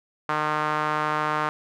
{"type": "tone with band-pass filter", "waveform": "sawtooth", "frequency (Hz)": 152.4, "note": "D#3", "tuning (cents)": -36, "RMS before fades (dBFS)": -25, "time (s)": [0.29, 1.49], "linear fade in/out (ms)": 0, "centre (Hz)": 1200, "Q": 2.3, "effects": []}